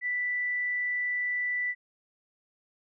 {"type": "tone", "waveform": "sine", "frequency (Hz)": 1975.5, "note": "B6", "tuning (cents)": 0, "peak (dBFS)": -27, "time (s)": [0.01, 1.75], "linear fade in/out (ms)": 50, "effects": []}